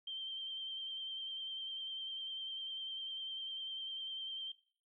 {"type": "tone with vibrato", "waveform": "sine", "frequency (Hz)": 3136, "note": "G7", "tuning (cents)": 0, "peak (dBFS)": -40, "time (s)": [0.07, 4.52], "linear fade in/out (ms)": 5, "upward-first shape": "sine", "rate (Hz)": 10, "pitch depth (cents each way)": 23, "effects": ["noise-tail reverb RT60 0.5 s tail -21 dB re dry"]}